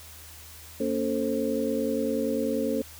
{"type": "tone cluster", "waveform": "sine", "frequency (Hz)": [231.9, 282.2, 440.8, 528], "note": ["A#3", "C#4", "A4", "C5"], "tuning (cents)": [-9, 31, 3, 16], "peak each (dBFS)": -30, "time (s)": [0.8, 2.82], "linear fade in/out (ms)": 5, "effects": ["added 79 Hz sine -49 dBFS peak until 2.99 s", "white hiss -47 dBFS RMS until 2.99 s"]}